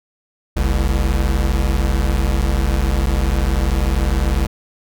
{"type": "tone pair together", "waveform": "square", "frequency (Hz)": [46.53, 66.7], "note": ["F#1", "C2"], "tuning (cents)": [10, 34], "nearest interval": "tritone", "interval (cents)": 624, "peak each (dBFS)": -18, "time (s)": [0.56, 4.47], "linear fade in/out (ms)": 10, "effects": []}